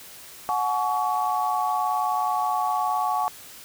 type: tone cluster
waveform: sine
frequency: 732 / 851 / 1126 Hz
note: F#5 / G#5 / C#6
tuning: -19 / +42 / +27 cents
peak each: -26 dBFS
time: 0.49-3.28 s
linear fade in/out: 0 ms
effects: white hiss -44 dBFS RMS until 3.64 s